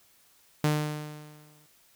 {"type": "tone with exponential decay", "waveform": "sawtooth", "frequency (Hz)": 150.8, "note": "D3", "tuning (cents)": 46, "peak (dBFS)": -17, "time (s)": [0.64, 1.66], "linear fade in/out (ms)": 2, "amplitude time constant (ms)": 220, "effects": ["white hiss -62 dBFS RMS until 1.95 s"]}